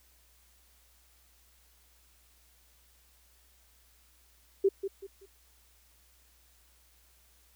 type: tone with echo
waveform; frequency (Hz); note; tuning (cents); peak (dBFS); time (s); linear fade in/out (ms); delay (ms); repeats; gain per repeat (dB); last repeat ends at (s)
sine; 391.3; G4; -3; -20; 4.64-4.69; 10; 190; 3; -10; 5.26
effects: added 60 Hz sine -65 dBFS peak until 7.55 s + white hiss -65 dBFS RMS until 7.55 s